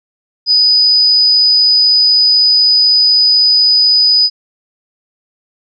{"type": "tone", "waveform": "sine", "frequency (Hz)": 4978, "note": "D#8", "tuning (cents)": 0, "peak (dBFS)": -6, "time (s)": [0.46, 4.3], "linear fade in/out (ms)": 50, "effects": []}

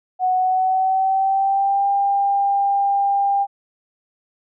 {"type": "tone with pitch glide", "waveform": "sine", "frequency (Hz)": [740, 797.7], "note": ["F#5", "G5"], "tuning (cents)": [0, 30], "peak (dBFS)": -15, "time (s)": [0.19, 3.47], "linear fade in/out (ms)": 50, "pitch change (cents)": 130, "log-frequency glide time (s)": [0.35, 1.87], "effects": []}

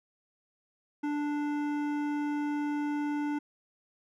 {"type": "tone with hard clipping", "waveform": "triangle", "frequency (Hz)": 293.7, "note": "D4", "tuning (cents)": 0, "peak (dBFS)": -31, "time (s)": [1.03, 3.39], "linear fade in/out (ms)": 10, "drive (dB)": 17, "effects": []}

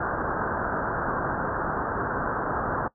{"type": "low-pass noise", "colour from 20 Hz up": "white", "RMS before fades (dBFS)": -28, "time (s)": [0, 2.88], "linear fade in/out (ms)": 5, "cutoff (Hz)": 1600, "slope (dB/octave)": 96, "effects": ["noise-tail reverb RT60 0.1 s tail -20 dB re dry"]}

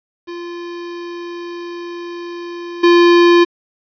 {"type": "tone with level steps", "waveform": "square", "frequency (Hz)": 346.1, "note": "F4", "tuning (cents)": -16, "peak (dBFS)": [-26, -7], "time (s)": [0.27, 3.45], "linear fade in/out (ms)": 20, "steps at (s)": 2.83, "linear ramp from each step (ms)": 10, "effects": ["resampled to 11025 Hz", "8-bit"]}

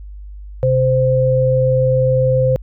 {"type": "tone pair together", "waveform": "sine", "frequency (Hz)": [129.6, 518.4], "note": ["C3", "C5"], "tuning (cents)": [-16, -16], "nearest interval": "2 octaves", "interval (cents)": 2400, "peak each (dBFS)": [-15, -13], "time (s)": [0.63, 2.56], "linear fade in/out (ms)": 0, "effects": ["added 50 Hz sine -30 dBFS peak until 2.62 s"]}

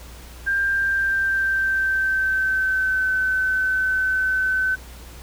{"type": "tone with pitch glide", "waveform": "sine", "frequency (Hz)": [1591, 1522.7], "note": ["G6", "F#6"], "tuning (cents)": [25, 49], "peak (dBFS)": -18, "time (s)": [0.46, 4.76], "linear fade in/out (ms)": 20, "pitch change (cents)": -76, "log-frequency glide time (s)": [0.63, 3.13], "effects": ["added 60 Hz sine -39 dBFS peak until 5.22 s", "pink hiss -44 dBFS RMS until 5.22 s"]}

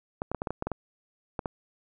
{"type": "clicks", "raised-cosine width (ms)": 1, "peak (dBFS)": -16, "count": 11, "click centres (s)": [0.219, 0.316, 0.347, 0.419, 0.472, 0.506, 0.624, 0.67, 0.717, 1.392, 1.458], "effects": []}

